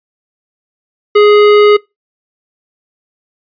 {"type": "tone with hard clipping", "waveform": "sine", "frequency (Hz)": 416.4, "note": "G#4", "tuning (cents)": 5, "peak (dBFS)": -5, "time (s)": [1.15, 1.77], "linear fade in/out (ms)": 10, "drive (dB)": 15, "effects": ["noise-tail reverb RT60 0.2 s tail -23 dB re dry", "resampled to 11025 Hz"]}